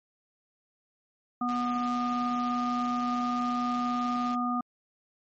harmonic tone, 244.4 Hz, B3, 18 cents flat, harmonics 1 / 3 / 5, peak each -29 / -34 / -30 dBFS, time 1.41-4.61 s, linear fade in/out 5 ms
click train, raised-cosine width 0.2 ms, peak -27 dBFS, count 378, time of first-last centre 1.49-4.346 s, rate 132 Hz
effects MP3 32 kbps

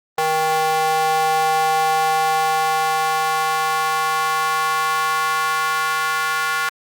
square tone with high-pass filter sweep, 157.6 Hz, D#3, 23 cents sharp, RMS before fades -19 dBFS, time 0.18-6.69 s, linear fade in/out 2 ms, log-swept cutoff 660 to 1300 Hz, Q 3.3, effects Opus 32 kbps

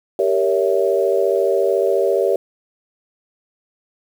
sine chord, G diminished seventh, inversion none, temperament equal with one note detuned, 392 / 466.2 / 563.7 / 659.3 Hz, G4 / Bb4 / Db5 / Fb5, 0 / 0 / +29 / 0 cents, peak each -18 / -20 / -19 / -23 dBFS, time 0.19-2.36 s, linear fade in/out 2 ms, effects 7-bit

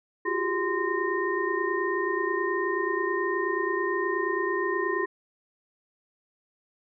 sine tone cluster, 347.2 / 377.3 / 405.9 / 1036 / 1840 Hz, F4 / F#4 / G#4 / C6 / A#6, -10 / +34 / -40 / -17 / -23 cents, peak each -31 dBFS, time 0.25-5.06 s, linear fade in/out 10 ms, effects none

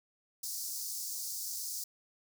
pink high-pass noise, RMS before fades -39 dBFS, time 0.43-1.84 s, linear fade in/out 5 ms, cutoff 4800 Hz, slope 48 dB/octave, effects none

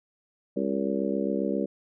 harmonic tone with a mistuned harmonic, 67.5 Hz, C#2, 45 cents flat, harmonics 3 / 4 / 5 / 6 / 7 / 8, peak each -30 / -31 / -32 / -33 / -33 / -34 dBFS, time 0.56-1.66 s, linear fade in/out 10 ms, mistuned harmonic 8, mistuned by +78 cents, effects none

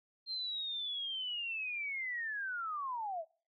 sine linear sweep, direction down, 4190 to 611 Hz, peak -36 dBFS, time 0.26-3.25 s, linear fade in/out 50 ms, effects noise-tail reverb RT60 0.4 s tail -24 dB re dry

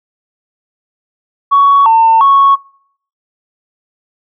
sine tone with pitch steps, 1119 / 901 / 1106 Hz, C#6 / A5 / C#6, +16 / +41 / -4 cents, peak -3 dBFS, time 1.51-2.56 s, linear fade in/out 20 ms, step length 350 ms, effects noise-tail reverb RT60 0.6 s tail -22 dB re dry + tanh soft clip ceiling 0 dBFS

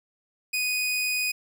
sawtooth tone, 2487 Hz, D#7, 1 cent flat, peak -21 dBFS, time 0.53-1.32 s, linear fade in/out 10 ms, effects none

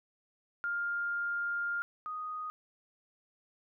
sine tone pair in turn, 1404 / 1243.8 Hz, F6 / D#6, +9 / -1 cents, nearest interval major second, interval 210 cents, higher first, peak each -31 / -36 dBFS, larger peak first, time 0.64-1.82 / 2.06-2.5 s, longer first, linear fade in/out 0 ms, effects none

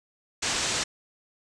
white low-pass noise, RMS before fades -28 dBFS, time 0.42-0.84 s, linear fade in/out 10 ms, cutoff 8000 Hz, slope 48 dB/octave, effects none

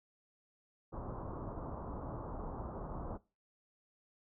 pink low-pass noise, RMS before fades -43 dBFS, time 0.92-3.18 s, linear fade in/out 20 ms, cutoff 1200 Hz, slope 48 dB/octave, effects noise-tail reverb RT60 0.3 s tail -21 dB re dry

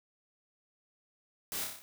white noise with echo, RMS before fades -38 dBFS, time 1.52-1.64 s, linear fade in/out 0 ms, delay 30 ms, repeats 6, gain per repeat -3 dB, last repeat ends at 1.82 s, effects none

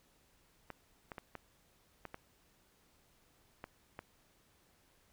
clicks, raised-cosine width 0.5 ms, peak -29 dBFS, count 8, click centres 0.703 / 1.118 / 1.182 / 1.353 / 2.053 / 2.144 / 3.641 / 3.991 s, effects pink hiss -70 dBFS RMS until 5.12 s

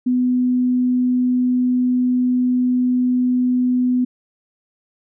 sine tone, 250 Hz, B3, 21 cents sharp, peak -14 dBFS, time 0.06-4.05 s, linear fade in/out 10 ms, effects none

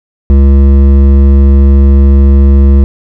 sine tone with hard clipping, 68.7 Hz, C#2, 15 cents flat, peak -3 dBFS, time 0.3-2.84 s, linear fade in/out 0 ms, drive 11 dB, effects none

